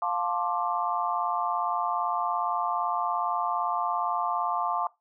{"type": "chord", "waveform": "sine", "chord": "D minor seventh", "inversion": "first", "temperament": "just", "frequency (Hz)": [704.8, 881, 1057.2, 1174.7], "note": ["F5", "A5", "C6", "D6"], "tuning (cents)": [16, 2, 18, 0], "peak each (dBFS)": -31, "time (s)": [0.02, 4.87], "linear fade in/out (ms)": 2, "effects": ["noise-tail reverb RT60 0.2 s tail -20 dB re dry"]}